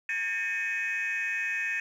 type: tone cluster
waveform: sine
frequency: 1619 / 1809 / 2222 / 2525 Hz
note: G#6 / A6 / C#7 / D#7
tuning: -45 / +48 / +4 / +25 cents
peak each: -36 / -30 / -38 / -30 dBFS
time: 0.09-1.8 s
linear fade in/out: 2 ms
effects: tanh soft clip ceiling -23 dBFS + 10-bit